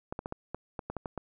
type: clicks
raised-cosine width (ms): 1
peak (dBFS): -21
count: 10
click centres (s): 0.125 / 0.191 / 0.259 / 0.324 / 0.546 / 0.792 / 0.9 / 0.967 / 1.058 / 1.177
effects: none